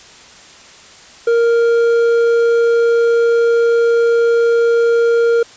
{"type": "tone with hard clipping", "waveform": "triangle", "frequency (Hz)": 466.2, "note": "A#4", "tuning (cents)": 0, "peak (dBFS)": -11, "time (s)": [1.27, 5.43], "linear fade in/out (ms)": 5, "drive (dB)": 9, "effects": ["white hiss -40 dBFS RMS until 5.56 s", "resampled to 16000 Hz"]}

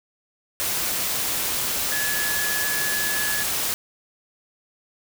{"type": "tone in noise", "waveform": "sine", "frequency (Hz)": 1701, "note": "G#6", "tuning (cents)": 41, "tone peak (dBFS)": -26, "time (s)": [1.92, 3.43], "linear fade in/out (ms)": 0, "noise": "white", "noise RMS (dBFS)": -25, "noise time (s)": [0.6, 3.74], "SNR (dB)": -4, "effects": []}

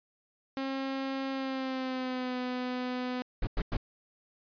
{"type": "tone with pitch glide", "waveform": "sawtooth", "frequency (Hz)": [268.9, 250.9], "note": ["C4", "B3"], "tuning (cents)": [47, 28], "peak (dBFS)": -28, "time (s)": [0.57, 3.22], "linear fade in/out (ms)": 0, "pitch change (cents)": -119, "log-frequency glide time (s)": [1.31, 2.38]}
{"type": "noise bursts", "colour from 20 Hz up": "brown", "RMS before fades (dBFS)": -29, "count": 3, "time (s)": [3.42, 3.769], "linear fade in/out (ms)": 5, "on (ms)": 51, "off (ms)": 98}
{"effects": ["resampled to 11025 Hz"]}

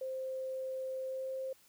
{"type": "tone with pitch glide", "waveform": "sine", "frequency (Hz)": [523.3, 527.2], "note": ["C5", "C5"], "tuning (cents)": [0, 13], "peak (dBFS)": -36, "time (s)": [0.01, 1.53], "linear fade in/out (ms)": 5, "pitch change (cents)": 13, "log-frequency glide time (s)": [1.05, 1.33], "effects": ["white hiss -65 dBFS RMS until 1.68 s"]}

